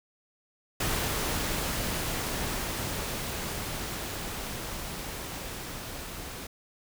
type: noise with level ramp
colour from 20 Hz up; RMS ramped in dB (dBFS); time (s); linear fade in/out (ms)
pink; -29 to -40; 0.8-6.47; 5
effects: none